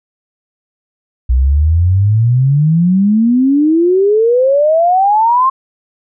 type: exponential sweep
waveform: sine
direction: up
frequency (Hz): 60.4 to 1077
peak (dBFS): -7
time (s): 1.29-5.5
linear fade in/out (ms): 10
effects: none